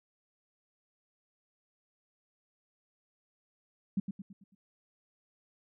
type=tone with echo; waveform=sine; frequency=196 Hz; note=G3; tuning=in tune; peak=-26 dBFS; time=3.97-4 s; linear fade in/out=5 ms; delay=110 ms; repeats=5; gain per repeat=-7 dB; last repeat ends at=4.55 s; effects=none